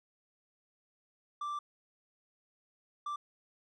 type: tone bursts at uneven times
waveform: triangle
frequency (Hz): 1174.7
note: D6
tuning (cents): 0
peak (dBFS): -33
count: 2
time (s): 1.41-1.59 / 3.06-3.16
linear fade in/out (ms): 5
effects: resampled to 22050 Hz

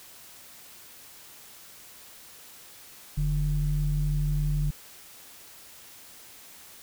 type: tone pair together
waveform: sine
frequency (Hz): 41.61 / 148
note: E1 / D3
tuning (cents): +17 / +14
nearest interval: octave + minor seventh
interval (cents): 2197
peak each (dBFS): -25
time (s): 3.17-4.71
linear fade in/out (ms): 10
effects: tanh soft clip ceiling -17 dBFS + white hiss -49 dBFS RMS until 6.82 s

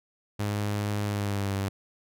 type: tone with pitch glide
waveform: sawtooth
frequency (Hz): 103.4 to 98.16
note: G#2 to G2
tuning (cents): -7 to +3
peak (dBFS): -23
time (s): 0.39-1.69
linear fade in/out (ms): 10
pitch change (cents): -90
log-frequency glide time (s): 1.06-1.55
effects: none

